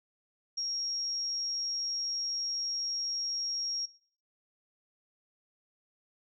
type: tone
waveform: sine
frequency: 5588 Hz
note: F8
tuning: in tune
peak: -31 dBFS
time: 0.57-3.86 s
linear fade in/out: 10 ms
effects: noise-tail reverb RT60 0.5 s tail -20 dB re dry